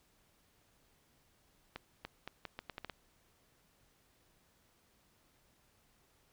accelerating click train, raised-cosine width 0.3 ms, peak -26 dBFS, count 9, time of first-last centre 1.76-2.898 s, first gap 290 ms, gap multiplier 0.78, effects pink hiss -71 dBFS RMS until 6.32 s

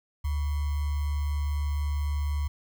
sine tone with sample-and-hold, 73 Hz, D2, 10 cents flat, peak -25 dBFS, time 0.24-2.48 s, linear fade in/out 10 ms, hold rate 1050 Hz, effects none

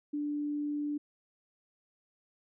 sine tone, 293.7 Hz, D4, in tune, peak -31 dBFS, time 0.13-0.98 s, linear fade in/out 10 ms, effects none

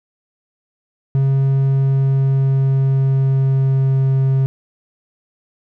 triangle tone with pitch glide, 135.7 to 133.91 Hz, C#3 to C3, -36 to +41 cents, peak -10 dBFS, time 1.15-4.46 s, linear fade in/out 0 ms, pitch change -23 cents, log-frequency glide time 1.64-4.16 s, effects none

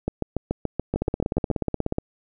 two click trains, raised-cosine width 2 ms, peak -10 / -10 dBFS, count 11 / 18, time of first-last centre 0.08-1.513 / 0.96-1.984 s, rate 6.98 / 16.6 Hz, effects none

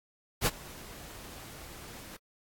pink noise with ADSR envelope, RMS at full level -24 dBFS, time 0.41-2.17 s, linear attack 54 ms, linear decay 37 ms, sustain -23 dB, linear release 8 ms, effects AAC 64 kbps

